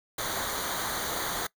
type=noise with comb filter; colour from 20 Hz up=pink; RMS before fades=-32 dBFS; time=0.18-1.47 s; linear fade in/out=5 ms; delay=0.38 ms; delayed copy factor=-0.75; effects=noise-tail reverb RT60 0.1 s tail -21 dB re dry